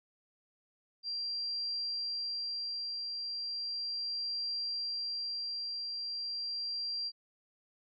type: tone with tremolo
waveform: sine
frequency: 4739 Hz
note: D8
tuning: 15 cents sharp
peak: -33 dBFS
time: 1.03-7.12 s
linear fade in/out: 50 ms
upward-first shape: triangle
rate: 0.36 Hz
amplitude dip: 30%
effects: none